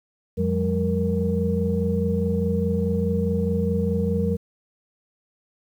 sine tone cluster, 88.9 / 177.3 / 202.1 / 466.5 Hz, F2 / F3 / G#3 / A#4, +31 / +26 / -47 / +1 cents, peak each -25 dBFS, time 0.37-4.37 s, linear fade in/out 20 ms, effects tanh soft clip ceiling -10 dBFS + 9-bit

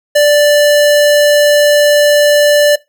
square tone, 587.3 Hz, D5, in tune, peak -6 dBFS, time 0.15-2.76 s, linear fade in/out 10 ms, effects noise-tail reverb RT60 0.2 s tail -20 dB re dry

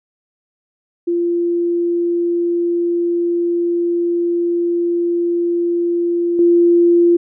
sine tone with level steps, 344.7 Hz, F4, 23 cents flat, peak -14 / -8 dBFS, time 1.07-7.17 s, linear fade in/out 10 ms, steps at 6.39 s, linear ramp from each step 2 ms, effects none

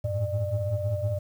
sine tone cluster, 95.1 / 105 / 110.8 / 598 Hz, F#2 / G#2 / A2 / D5, +48 / +19 / +13 / +31 cents, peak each -30 dBFS, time 0.04-1.19 s, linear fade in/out 10 ms, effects tanh soft clip ceiling -17 dBFS + 9-bit

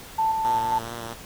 sine tone with tremolo, 885 Hz, A5, 10 cents sharp, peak -19 dBFS, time 0.18-0.79 s, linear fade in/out 10 ms, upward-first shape square, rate 3.7 Hz, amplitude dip 35%
5% pulse tone with vibrato, 116.54 Hz, A#2, in tune, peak -22 dBFS, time 0.44-1.14 s, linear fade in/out 10 ms, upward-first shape triangle, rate 4.5 Hz, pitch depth 41 cents each way
effects pink hiss -42 dBFS RMS until 1.25 s

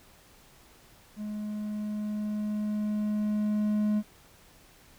triangle tone with level ramp, 210.7 Hz, G#3, 25 cents sharp, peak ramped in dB -31 to -21 dBFS, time 1.16-4.03 s, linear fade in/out 50 ms, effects pink hiss -57 dBFS RMS until 4.98 s

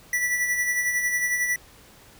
square tone with tremolo, 1961 Hz, B6, 13 cents flat, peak -21 dBFS, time 0.13-1.56 s, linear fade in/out 2 ms, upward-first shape sine, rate 11 Hz, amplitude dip 45%, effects pink hiss -51 dBFS RMS until 2.19 s

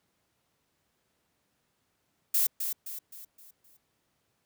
violet noise with echo, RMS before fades -25 dBFS, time 2.34-2.47 s, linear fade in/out 5 ms, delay 260 ms, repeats 5, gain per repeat -7 dB, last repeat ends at 3.77 s, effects pink hiss -75 dBFS RMS until 4.45 s + high-pass 80 Hz 12 dB/octave

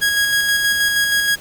sawtooth tone with tremolo, 1650 Hz, G#6, 12 cents flat, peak -10 dBFS, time 0.01-1.36 s, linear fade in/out 20 ms, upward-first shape square, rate 6.3 Hz, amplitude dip 30%, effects pink hiss -39 dBFS RMS until 1.4 s

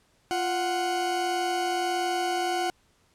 40% pulse tone pair together, 349.2 / 739.9 Hz, F4 / F#5, 0 / 0 cents, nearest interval octave + minor second, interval 1300 cents, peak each -29 / -26 dBFS, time 0.31-2.7 s, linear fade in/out 0 ms, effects pink hiss -65 dBFS RMS until 3.14 s + low-pass 10000 Hz 12 dB/octave

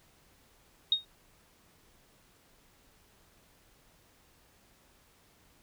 sine tone with exponential decay, 3729 Hz, A#7, in tune, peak -19 dBFS, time 0.92-1.05 s, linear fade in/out 2 ms, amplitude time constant 27 ms, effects pink hiss -64 dBFS RMS until 5.62 s

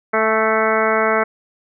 harmonic tone with a mistuned harmonic, 220 Hz, A3, in tune, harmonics 1 / 2 / 3 / 4 / 5 / 6 / 7 / 8 / 9 / 10, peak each -26 / -20 / -20 / -25 / -24 / -21 / -24 / -30 / -25 / -27 dBFS, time 0.13-1.24 s, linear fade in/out 10 ms, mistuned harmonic 4, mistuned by -19 cents, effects none

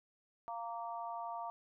harmonic tone, 231.9 Hz, A#3, 9 cents flat, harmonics 3 / 4 / 5, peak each -43 / -43 / -47 dBFS, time 0.48-1.5 s, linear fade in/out 0 ms, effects none

